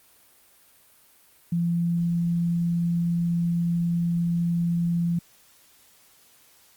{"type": "tone", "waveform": "sine", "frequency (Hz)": 170.8, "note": "F3", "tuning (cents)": -38, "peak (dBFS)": -21, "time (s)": [1.52, 5.19], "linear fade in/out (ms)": 5, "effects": ["white hiss -57 dBFS RMS until 6.76 s", "Opus 32 kbps"]}